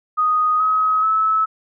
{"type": "tone with pitch steps", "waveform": "sine", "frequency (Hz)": [1244.5, 1272.1, 1300.3], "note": ["D#6", "D#6", "E6"], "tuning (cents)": [0, 38, -24], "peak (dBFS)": -14, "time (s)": [0.17, 1.46], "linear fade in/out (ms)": 20, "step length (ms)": 430, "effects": []}